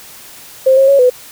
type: tone with pitch steps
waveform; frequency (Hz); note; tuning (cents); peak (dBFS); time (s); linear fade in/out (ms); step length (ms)
sine; 526 / 539 / 555 / 499.6; C5 / C#5 / C#5 / B4; +9 / -49 / +2 / +20; -5; 0.66-1.1; 10; 110
effects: white hiss -36 dBFS RMS until 1.31 s